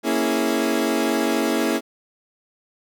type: chord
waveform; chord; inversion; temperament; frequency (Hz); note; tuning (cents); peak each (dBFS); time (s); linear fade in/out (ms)
30% pulse; A# half-diminished seventh; none; equal; 233.1 / 277.2 / 329.6 / 415.3; A#3 / C#4 / E4 / G#4; 0 / 0 / 0 / 0; -22 / -22 / -21 / -24; 0.03-1.81; 50
effects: none